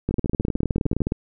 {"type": "two click trains", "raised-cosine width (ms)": 3, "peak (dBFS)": [-12, -9], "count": [13, 21], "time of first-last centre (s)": [[0.11, 1.006], [0.09, 1.121]], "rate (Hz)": [13.4, 19.4], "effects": []}